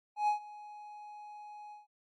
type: tone with ADSR envelope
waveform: triangle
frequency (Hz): 837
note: G#5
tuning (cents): +13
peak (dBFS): -23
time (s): 0.16-1.87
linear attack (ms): 120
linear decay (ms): 110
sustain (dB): -21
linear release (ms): 150
effects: AAC 32 kbps